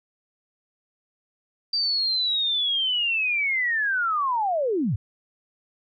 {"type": "linear sweep", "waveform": "sine", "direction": "down", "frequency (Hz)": [4694, 82.41], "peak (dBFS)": -21, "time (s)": [1.73, 4.96], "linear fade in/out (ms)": 5, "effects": []}